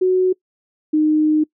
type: tone pair in turn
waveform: sine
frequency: 370 / 307.2 Hz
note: F#4 / D#4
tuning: 0 / -22 cents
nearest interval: minor third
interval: 322 cents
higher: first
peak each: -12 dBFS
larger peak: neither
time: 0.01-0.33 / 0.93-1.44 s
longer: second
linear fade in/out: 10 ms
effects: noise-tail reverb RT60 0.1 s tail -23 dB re dry